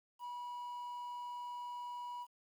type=tone with quantisation; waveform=triangle; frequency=973 Hz; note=B5; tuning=26 cents flat; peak=-40 dBFS; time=0.19-2.27 s; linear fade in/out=50 ms; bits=11; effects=none